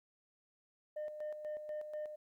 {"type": "tone with tremolo", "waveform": "sine", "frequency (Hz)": 606, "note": "D#5", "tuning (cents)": -46, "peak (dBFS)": -36, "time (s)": [0.96, 2.16], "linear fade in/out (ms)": 10, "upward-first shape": "square", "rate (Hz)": 4.1, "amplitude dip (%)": 60, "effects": ["tanh soft clip ceiling -37 dBFS", "13-bit"]}